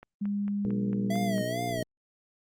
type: click train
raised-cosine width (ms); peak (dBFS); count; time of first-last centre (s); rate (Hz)
0.5; -32; 7; 0.03-1.381; 4.44
type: tone with pitch glide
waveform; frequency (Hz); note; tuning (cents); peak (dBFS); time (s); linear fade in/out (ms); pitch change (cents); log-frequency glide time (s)
sine; 202.9 to 196.78; G#3 to G3; -40 to +7; -27; 0.21-1.42; 10; -53; 0.59-1.28
type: harmonic tone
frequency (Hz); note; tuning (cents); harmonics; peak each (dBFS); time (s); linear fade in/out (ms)
60.4; B1; -38; 2 / 3 / 4 / 5 / 6 / 7 / 8; -36 / -41 / -39 / -39 / -45 / -40 / -45; 0.65-1.83; 0
type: tone with vibrato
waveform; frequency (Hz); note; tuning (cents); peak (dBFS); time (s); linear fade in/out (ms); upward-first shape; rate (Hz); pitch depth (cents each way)
square; 659.3; E5; 0; -32; 1.1-1.83; 5; sine; 2.3; 110
effects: Opus 48 kbps